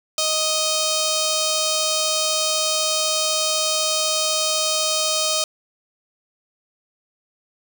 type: tone with notch filter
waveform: 5% pulse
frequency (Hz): 624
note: D#5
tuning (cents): +5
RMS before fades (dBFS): -21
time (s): 0.18-5.44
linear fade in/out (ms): 2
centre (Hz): 1900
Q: 1.1
effects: none